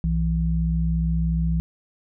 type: tone pair together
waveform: sine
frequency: 61.73 / 164.81 Hz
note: B1 / E3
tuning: 0 / 0 cents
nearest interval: octave + perfect fourth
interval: 1700 cents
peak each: -22 dBFS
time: 0.04-1.6 s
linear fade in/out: 0 ms
effects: none